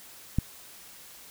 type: click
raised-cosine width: 5 ms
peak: -11 dBFS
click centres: 0.386 s
effects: white hiss -49 dBFS RMS until 1.3 s